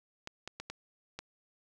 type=clicks; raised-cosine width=0.2 ms; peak=-23 dBFS; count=5; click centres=0.274 / 0.476 / 0.6 / 0.7 / 1.19 s; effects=none